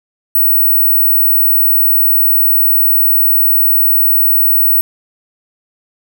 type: tone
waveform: sine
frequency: 15880 Hz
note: B9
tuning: 8 cents sharp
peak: -7 dBFS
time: 0.35-4.81 s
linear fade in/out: 2 ms
effects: none